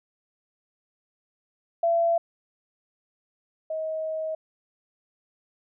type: tone pair in turn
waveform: sine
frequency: 675 / 633.1 Hz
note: E5 / D#5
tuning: +41 / +30 cents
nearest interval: minor second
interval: 111 cents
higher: first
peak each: -19 / -27 dBFS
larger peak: first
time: 1.83-2.18 / 3.7-4.35 s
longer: second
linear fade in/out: 5 ms
effects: none